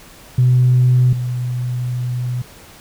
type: tone pair in turn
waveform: sine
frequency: 125.5 / 123.92 Hz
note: B2 / B2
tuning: +28 / +6 cents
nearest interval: unison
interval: 22 cents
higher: first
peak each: -8 / -18 dBFS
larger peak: first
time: 0.38-1.13 / 1.13-2.42 s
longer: second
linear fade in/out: 5 ms
effects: tanh soft clip ceiling -5 dBFS + pink hiss -42 dBFS RMS until 2.8 s